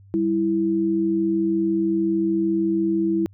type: tone pair together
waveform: sine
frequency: 195.98 / 329.6 Hz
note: G3 / E4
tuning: 0 / 0 cents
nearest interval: major sixth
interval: 900 cents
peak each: -25 / -19 dBFS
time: 0.14-3.26 s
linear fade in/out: 0 ms
effects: added 98 Hz sine -46 dBFS peak until 3.33 s